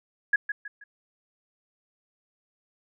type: tone with echo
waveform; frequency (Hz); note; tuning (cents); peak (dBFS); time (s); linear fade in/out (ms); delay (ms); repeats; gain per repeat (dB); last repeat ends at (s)
sine; 1671; G#6; +10; -17; 0.33-0.36; 5; 160; 3; -9; 0.84
effects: none